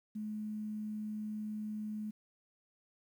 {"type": "tone with quantisation", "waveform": "sine", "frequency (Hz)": 213.3, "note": "G#3", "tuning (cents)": 46, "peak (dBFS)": -37, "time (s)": [0.15, 2.11], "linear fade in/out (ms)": 10, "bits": 11, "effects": []}